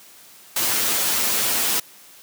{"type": "noise with comb filter", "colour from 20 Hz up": "white", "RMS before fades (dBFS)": -21, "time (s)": [0.56, 1.8], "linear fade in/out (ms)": 5, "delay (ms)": 9, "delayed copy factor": 0.65, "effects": ["white hiss -47 dBFS RMS until 2.22 s", "high-pass 150 Hz 12 dB/octave"]}